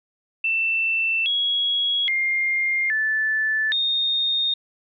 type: tone with pitch steps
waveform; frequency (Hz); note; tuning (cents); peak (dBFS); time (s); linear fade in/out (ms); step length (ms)
sine; 2672 / 3325 / 2116 / 1750 / 3684; E7 / G#7 / C7 / A6 / A#7; +23 / +1 / +19 / -10 / -21; -19; 0.44-4.54; 5; 820
effects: none